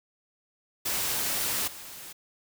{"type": "noise with level steps", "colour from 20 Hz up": "white", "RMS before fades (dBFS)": [-29, -43], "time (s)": [0.85, 2.13], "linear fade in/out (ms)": 10, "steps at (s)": 1.67, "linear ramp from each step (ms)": 10, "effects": []}